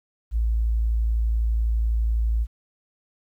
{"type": "tone", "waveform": "sine", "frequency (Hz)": 56, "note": "A1", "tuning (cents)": 31, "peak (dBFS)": -19, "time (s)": [0.31, 2.47], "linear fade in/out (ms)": 50, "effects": ["10-bit"]}